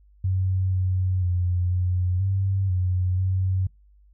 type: tone with pitch steps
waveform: sine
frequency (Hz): 93.8 / 92.7 / 89.3 / 90.5 / 96.7 / 91.3 / 93.8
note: F#2 / F#2 / F2 / F#2 / G2 / F#2 / F#2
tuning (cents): +24 / +4 / +39 / -38 / -23 / -23 / +24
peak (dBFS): -20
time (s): 0.24-3.67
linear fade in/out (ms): 5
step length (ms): 490
effects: noise-tail reverb RT60 0.2 s tail -25 dB re dry + added 50 Hz sine -52 dBFS peak until 4.13 s